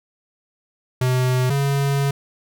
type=tone pair in turn; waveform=square; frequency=127.3 / 139.65 Hz; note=C3 / C#3; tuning=-47 / +13 cents; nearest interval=major second; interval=160 cents; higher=second; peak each=-17 / -18 dBFS; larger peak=first; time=1.01-1.5 / 1.5-2.11 s; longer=second; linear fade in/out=5 ms; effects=none